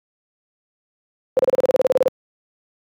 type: tone bursts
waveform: sine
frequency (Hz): 517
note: C5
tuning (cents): -21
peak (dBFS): -11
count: 14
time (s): 1.37-2.08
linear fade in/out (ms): 0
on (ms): 21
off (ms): 32
effects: high-pass 150 Hz 12 dB/octave + Opus 48 kbps